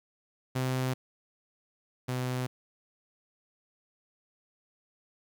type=tone pair in turn; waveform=sawtooth; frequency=129.2 / 126.83 Hz; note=C3 / B2; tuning=-21 / +46 cents; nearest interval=unison; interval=33 cents; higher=first; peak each=-24 / -26 dBFS; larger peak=first; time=0.55-0.94 / 2.08-2.47 s; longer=neither; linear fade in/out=10 ms; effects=11-bit